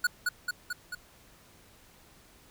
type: tone with echo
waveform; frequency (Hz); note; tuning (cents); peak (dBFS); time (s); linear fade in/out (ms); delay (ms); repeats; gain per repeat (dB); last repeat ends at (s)
square; 1460; F#6; -24; -23; 0.04-0.07; 5; 220; 4; -3; 0.95
effects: pink hiss -58 dBFS RMS until 2.5 s